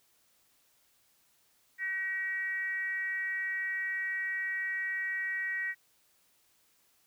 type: tone with frequency modulation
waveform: sine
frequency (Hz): 1904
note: A#6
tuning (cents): +36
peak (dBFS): -31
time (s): 1.78-5.75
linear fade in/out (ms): 50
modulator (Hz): 378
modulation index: 0.48
effects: white hiss -69 dBFS RMS until 7.06 s